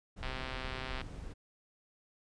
brown noise, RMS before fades -43 dBFS, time 0.16-1.34 s, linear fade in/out 20 ms
click train, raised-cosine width 0.3 ms, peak -24 dBFS, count 103, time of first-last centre 0.23-1.015 s, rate 130 Hz
effects resampled to 22050 Hz

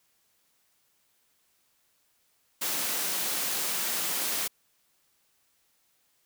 white high-pass noise, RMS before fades -30 dBFS, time 2.61-4.48 s, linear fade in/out 10 ms, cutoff 160 Hz, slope 24 dB/octave, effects white hiss -70 dBFS RMS until 6.25 s

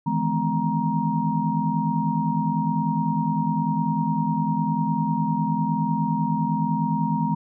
sine tone cluster, 155.5 / 165.4 / 211.7 / 252.7 / 940 Hz, D#3 / E3 / G#3 / B3 / A#5, -1 / +6 / +33 / +40 / +14 cents, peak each -29 / -26 / -26 / -28 / -26 dBFS, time 0.06-7.35 s, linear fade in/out 10 ms, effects none

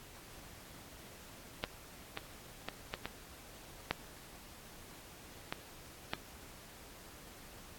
clicks, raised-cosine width 0.3 ms, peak -16 / -21 / -21 / -20 / -22 / -14 / -19 / -17 dBFS, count 8, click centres 1.639 / 2.174 / 2.686 / 2.939 / 3.056 / 3.91 / 5.525 / 6.135 s, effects pink hiss -54 dBFS RMS until 7.78 s + AAC 64 kbps

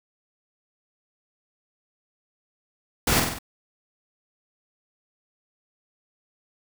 pink noise with echo, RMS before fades -21 dBFS, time 3.07-3.2 s, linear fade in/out 5 ms, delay 47 ms, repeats 4, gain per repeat -4 dB, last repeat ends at 3.388 s, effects none

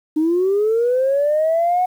sine linear sweep, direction up, 302 to 740 Hz, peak -13 dBFS, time 0.16-1.86 s, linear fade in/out 10 ms, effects tanh soft clip ceiling -10 dBFS + 8-bit

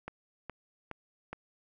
click train, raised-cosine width 0.5 ms, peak -24 dBFS, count 4, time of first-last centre 0.08-1.33 s, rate 2.4 Hz, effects none

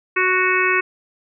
harmonic tone, 369.9 Hz, F#4, in tune, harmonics 1 / 3 / 4 / 5 / 6 / 7, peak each -22 / -22 / -22 / -22 / -22 / -22 dBFS, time 0.16-0.81 s, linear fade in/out 10 ms, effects none

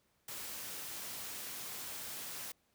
white noise, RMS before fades -44 dBFS, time 0.28-2.52 s, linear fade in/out 5 ms, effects pink hiss -75 dBFS RMS until 2.74 s + high-pass 60 Hz 12 dB/octave

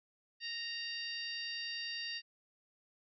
harmonic tone, 930 Hz, A#5, 4 cents flat, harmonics 2 / 3 / 4 / 5 / 6, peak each -45 / -44 / -49 / -42 / -53 dBFS, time 0.4-2.22 s, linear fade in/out 50 ms, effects none

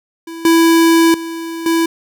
square tone with level steps, 330.6 Hz, E4, 5 cents sharp, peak -27 / -8 / -23 / -12 dBFS, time 0.27-1.86 s, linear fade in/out 5 ms, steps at 0.45 / 1.14 / 1.66 s, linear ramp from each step 2 ms, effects none

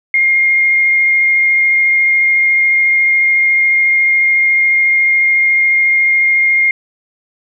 sine tone with vibrato, 2127 Hz, C7, 28 cents sharp, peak -8 dBFS, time 0.14-6.71 s, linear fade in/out 2 ms, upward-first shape triangle, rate 14 Hz, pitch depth 10 cents each way, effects none

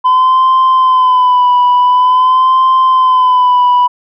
sine tone with vibrato, 1013 Hz, B5, 44 cents sharp, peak -3 dBFS, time 0.04-3.88 s, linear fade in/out 20 ms, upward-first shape sine, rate 0.47 Hz, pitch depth 48 cents each way, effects tanh soft clip ceiling -4 dBFS

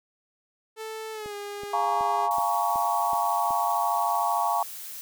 sawtooth tone with pitch glide, 440 to 408.2 Hz, A4 to G#4, 0 to -30 cents, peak -30 dBFS, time 0.76-2.3 s, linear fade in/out 50 ms, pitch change -130 cents, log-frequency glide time 1.12-1.35 s
click train, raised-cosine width 2 ms, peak -29 dBFS, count 7, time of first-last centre 1.26-3.507 s, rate 2.67 Hz
sine chord, Bb minor seventh, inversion second, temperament just, 699.2 / 839.1 / 932.3 / 1118.8 Hz, F5 / Ab5 / Bb5 / Db6, +2 / +18 / 0 / +16 cents, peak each -28 dBFS, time 1.73-4.63 s, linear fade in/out 5 ms
blue noise, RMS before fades -39 dBFS, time 2.31-5.01 s, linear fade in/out 0 ms
effects none

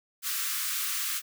white high-pass noise, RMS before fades -31 dBFS, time 0.22-1.22 s, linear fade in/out 50 ms, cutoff 1100 Hz, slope 96 dB/octave, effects none

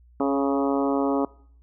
harmonic tone with a mistuned harmonic, 138.59 Hz, C#3, in tune, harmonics 2 / 3 / 4 / 5 / 6 / 7 / 8 / 9, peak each -23 / -27 / -29 / -31 / -33 / -34 / -35 / -36 dBFS, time 0.2-1.25 s, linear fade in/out 2 ms, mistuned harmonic 3, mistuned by +16 cents, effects noise-tail reverb RT60 0.6 s tail -23 dB re dry + added 60 Hz sine -51 dBFS peak until 1.62 s

